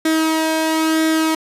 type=tone with flanger; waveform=sawtooth; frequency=318.4 Hz; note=D#4; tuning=40 cents sharp; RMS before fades=-17 dBFS; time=0.05-1.35 s; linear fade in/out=5 ms; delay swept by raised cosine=0.54 to 1.23 ms; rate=1 Hz; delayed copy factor=+0.5; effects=resampled to 32000 Hz